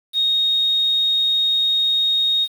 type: tone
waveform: sine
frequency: 3729 Hz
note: A#7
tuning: in tune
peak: -15 dBFS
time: 0.13-2.48 s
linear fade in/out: 50 ms
effects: 7-bit